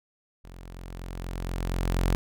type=tone with level ramp; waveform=sawtooth; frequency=44.19 Hz; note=F1; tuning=21 cents sharp; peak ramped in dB=-40 to -17 dBFS; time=0.44-2.15 s; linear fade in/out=0 ms; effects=none